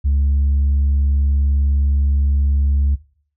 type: tone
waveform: sine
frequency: 70.2 Hz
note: C#2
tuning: 22 cents sharp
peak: -11 dBFS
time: 0.04-2.96 s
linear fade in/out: 20 ms
effects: noise-tail reverb RT60 0.5 s tail -19 dB re dry + tanh soft clip ceiling -11 dBFS